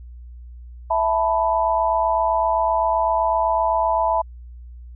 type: chord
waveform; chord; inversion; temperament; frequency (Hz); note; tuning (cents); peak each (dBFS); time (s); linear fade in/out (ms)
sine; E suspended fourth; none; equal; 659.3 / 880 / 987.8; E5 / A5 / B5; 0 / 0 / 0; -21; 0.9-4.22; 10
effects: added 60 Hz sine -36 dBFS peak until 4.95 s